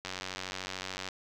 click train, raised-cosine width 0.2 ms, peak -19 dBFS, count 98, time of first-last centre 0.05-1.087 s, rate 93.5 Hz, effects none

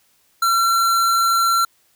square tone, 1359 Hz, F6, 48 cents flat, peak -15 dBFS, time 0.42-1.65 s, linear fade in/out 5 ms, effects white hiss -60 dBFS RMS until 1.95 s

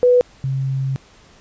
sine tone pair in turn, 493.9 / 134.11 Hz, B4 / C3, 0 / +43 cents, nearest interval octave + major seventh, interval 2257 cents, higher first, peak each -9 / -18 dBFS, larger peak first, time 0.03-0.21 / 0.44-0.96 s, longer second, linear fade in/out 0 ms, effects pink hiss -49 dBFS RMS until 1.4 s + resampled to 16000 Hz

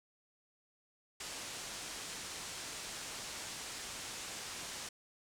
white low-pass noise, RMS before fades -45 dBFS, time 1.2-4.89 s, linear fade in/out 5 ms, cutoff 8500 Hz, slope 24 dB/octave, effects none

